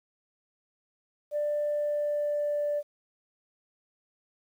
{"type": "tone with pitch glide", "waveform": "sine", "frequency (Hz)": [591, 586.9], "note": ["D5", "D5"], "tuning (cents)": [11, -1], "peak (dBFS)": -25, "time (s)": [1.31, 2.83], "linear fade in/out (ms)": 50, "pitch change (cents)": -12, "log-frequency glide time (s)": [1.6, 2.65], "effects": ["tanh soft clip ceiling -22 dBFS", "10-bit"]}